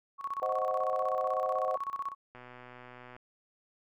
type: tone with tremolo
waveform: sine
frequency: 1108.7 Hz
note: C#6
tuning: in tune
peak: -31 dBFS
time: 0.18-2.15 s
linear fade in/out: 50 ms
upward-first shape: square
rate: 16 Hz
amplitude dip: 80%
type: chord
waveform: sine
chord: C diminished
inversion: none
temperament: equal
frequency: 523.3 / 622.3 / 740 Hz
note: C5 / Eb5 / Gb5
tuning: 0 / 0 / 0 cents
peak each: -33 / -34 / -34 dBFS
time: 0.42-1.76 s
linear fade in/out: 2 ms
type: click train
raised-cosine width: 0.5 ms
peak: -34 dBFS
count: 102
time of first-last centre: 2.35-3.165 s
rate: 124 Hz
effects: none